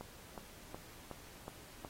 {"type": "click train", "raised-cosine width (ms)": 1, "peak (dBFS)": -30, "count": 6, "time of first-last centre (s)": [0.01, 1.848], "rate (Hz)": 2.72, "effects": ["pink hiss -56 dBFS RMS until 1.89 s", "AAC 48 kbps"]}